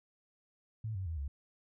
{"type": "tone with pitch steps", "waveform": "sine", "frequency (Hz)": [110, 94.66, 81.46, 70.1], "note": ["A2", "F#2", "E2", "C#2"], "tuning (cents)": [0, 40, -20, 20], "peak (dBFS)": -35, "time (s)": [0.84, 1.28], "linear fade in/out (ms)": 5, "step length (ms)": 110, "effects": []}